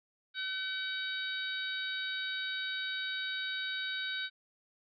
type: harmonic tone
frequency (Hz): 760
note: F#5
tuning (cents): +46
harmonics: 2 / 3 / 4 / 5 / 6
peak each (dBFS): -37 / -45 / -46 / -38 / -47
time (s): 0.34-4.3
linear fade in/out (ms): 50
effects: none